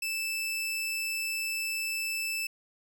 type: tone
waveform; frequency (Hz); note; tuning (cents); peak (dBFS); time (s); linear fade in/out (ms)
sawtooth; 2637; E7; 0; -27; 0.02-2.47; 5
effects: none